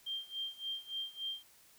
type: tone with tremolo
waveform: sine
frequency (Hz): 3176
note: G7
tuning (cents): +22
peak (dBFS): -35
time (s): 0.06-1.43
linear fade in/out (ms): 10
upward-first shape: sine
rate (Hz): 3.5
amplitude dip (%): 90
effects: white hiss -63 dBFS RMS until 1.78 s